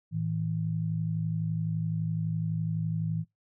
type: tone pair together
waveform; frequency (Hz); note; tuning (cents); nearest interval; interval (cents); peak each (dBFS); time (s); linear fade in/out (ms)
sine; 110 / 161.88; A2 / E3; 0 / -31; perfect fifth; 669; -32 / -29; 0.11-3.25; 50
effects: noise-tail reverb RT60 0.2 s tail -26 dB re dry